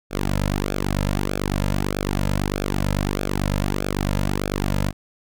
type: tone with flanger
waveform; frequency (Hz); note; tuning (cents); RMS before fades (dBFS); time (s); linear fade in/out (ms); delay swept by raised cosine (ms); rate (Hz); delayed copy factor
sawtooth; 49; G1; 0; -23; 0.1-4.93; 50; 1 to 2.7; 1.6; -0.85
effects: none